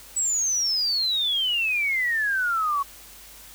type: exponential sweep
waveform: sine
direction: down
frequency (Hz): 7930 to 1100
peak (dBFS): -21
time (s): 0.16-2.83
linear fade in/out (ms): 10
effects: added 50 Hz sine -54 dBFS peak until 3.54 s + white hiss -46 dBFS RMS until 3.54 s